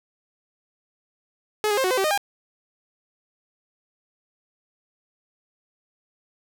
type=tone with pitch steps; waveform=sawtooth; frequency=425 / 412.9 / 529 / 369.6 / 511 / 386 / 615 / 805 Hz; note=G#4 / G#4 / C5 / F#4 / C5 / G4 / D#5 / G5; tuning=+40 / -10 / +19 / -2 / -41 / -27 / -20 / +46 cents; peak=-16 dBFS; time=1.64-2.176 s; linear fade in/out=0 ms; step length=67 ms; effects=none